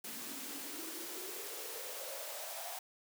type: noise with high-pass filter sweep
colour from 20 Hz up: white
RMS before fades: -44 dBFS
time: 0.04-2.79 s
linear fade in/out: 5 ms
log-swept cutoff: 220 to 740 Hz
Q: 7.2
effects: none